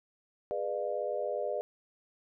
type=chord; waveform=sine; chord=G# diminished seventh; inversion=none; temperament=equal with one note detuned; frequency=415.3 / 493.9 / 602.1 / 698.5 Hz; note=G#4 / B4 / D5 / F5; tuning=0 / 0 / +43 / 0 cents; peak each=-38 / -36 / -34 / -40 dBFS; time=0.51-1.61 s; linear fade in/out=0 ms; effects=none